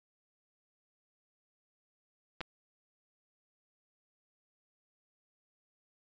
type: clicks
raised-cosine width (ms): 0.3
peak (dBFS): -22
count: 2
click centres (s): 2.407 / 2.413
effects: resampled to 16000 Hz